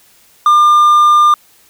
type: tone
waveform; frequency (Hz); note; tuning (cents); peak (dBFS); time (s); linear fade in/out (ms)
triangle; 1200; D6; +37; -3; 0.46-1.34; 2
effects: white hiss -48 dBFS RMS until 1.69 s